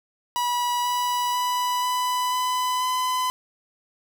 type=tone with pitch steps; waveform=45% pulse; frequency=974 / 981.3 / 988.7 / 996.2 / 1003.7 / 1011.3 Hz; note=B5 / B5 / B5 / B5 / B5 / B5; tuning=-24 / -11 / +2 / +15 / +28 / +41 cents; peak=-22 dBFS; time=0.36-3.3 s; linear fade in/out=0 ms; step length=490 ms; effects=none